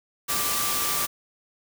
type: tone in noise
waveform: sine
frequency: 1174.7 Hz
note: D6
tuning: in tune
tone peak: -32 dBFS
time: 0.28-1.07 s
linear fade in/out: 20 ms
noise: white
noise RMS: -26 dBFS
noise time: 0.28-1.07 s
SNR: -9 dB
effects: none